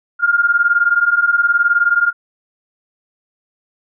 sine beating tone pair, 1396.9 / 1415.9 Hz, F6 / F6, 0 / +23 cents, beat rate 19 Hz, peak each -15 / -13 dBFS, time 0.19-2.13 s, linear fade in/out 50 ms, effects none

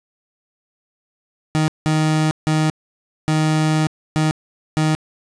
30% pulse tone bursts at uneven times, 155.7 Hz, D#3, 2 cents sharp, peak -12 dBFS, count 6, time 1.55-1.68 / 1.86-2.31 / 2.47-2.7 / 3.28-3.87 / 4.16-4.31 / 4.77-4.95 s, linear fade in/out 0 ms, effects resampled to 22050 Hz + 7-bit

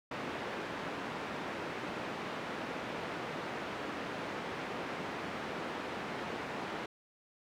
pink band-pass noise, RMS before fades -40 dBFS, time 0.11-6.86 s, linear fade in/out 5 ms, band 220 to 2300 Hz, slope 12 dB/octave, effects none

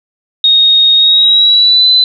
sine tone with pitch glide, 3729 to 4020 Hz, A#7 to B7, 0 to +30 cents, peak -4 dBFS, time 0.44-2.04 s, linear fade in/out 2 ms, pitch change +130 cents, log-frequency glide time 0.96-1.89 s, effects none

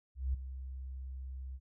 sine tone with ADSR envelope, 65.41 Hz, C2, in tune, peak -28 dBFS, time 0.15-1.6 s, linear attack 190 ms, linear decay 7 ms, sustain -12 dB, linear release 51 ms, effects none

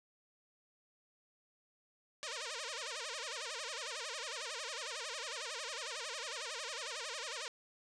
5% pulse tone with vibrato, 537 Hz, C5, 45 cents sharp, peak -29 dBFS, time 2.23-7.48 s, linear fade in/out 0 ms, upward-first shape sine, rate 11 Hz, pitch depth 290 cents each way, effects resampled to 22050 Hz + 11-bit

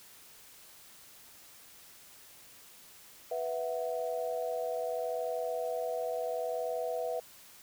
sine chord, B suspended fourth, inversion none, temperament equal, 493.9 / 659.3 / 740 Hz, B4 / E5 / F#5, 0 / 0 / 0 cents, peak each -35 / -35 / -40 dBFS, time 3.31-7.2 s, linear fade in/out 5 ms, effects white hiss -55 dBFS RMS until 7.62 s

